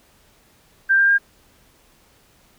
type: tone with pitch steps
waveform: sine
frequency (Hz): 1579 / 1594.6 / 1610.3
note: G6 / G6 / G6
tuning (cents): +12 / +29 / +46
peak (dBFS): -12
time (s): 0.89-1.184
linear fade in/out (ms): 20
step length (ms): 98
effects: pink hiss -56 dBFS RMS until 2.58 s